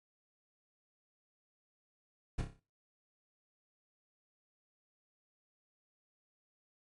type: noise with echo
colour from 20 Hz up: brown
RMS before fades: -33 dBFS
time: 2.38-2.42 s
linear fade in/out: 10 ms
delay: 30 ms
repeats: 6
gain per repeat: -6 dB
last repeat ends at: 2.6 s
effects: noise-tail reverb RT60 0.3 s tail -20 dB re dry + MP3 48 kbps